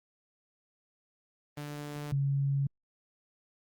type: tone pair in turn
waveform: sawtooth / sine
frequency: 146.9 / 138.92 Hz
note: D3 / C#3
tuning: +1 / +4 cents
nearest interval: minor second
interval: 97 cents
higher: first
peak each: -33 / -26 dBFS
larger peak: second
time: 1.57-2.12 / 2.12-2.67 s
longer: neither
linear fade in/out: 5 ms
effects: Opus 24 kbps